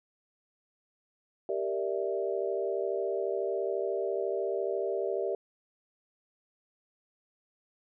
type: chord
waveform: sine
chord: E half-diminished seventh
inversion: first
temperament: equal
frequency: 392 / 466.2 / 587.3 / 659.3 Hz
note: G4 / Bb4 / D5 / E5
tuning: 0 / 0 / 0 / 0 cents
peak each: -32 / -35 / -35 / -36 dBFS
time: 1.49-5.35 s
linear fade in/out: 2 ms
effects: none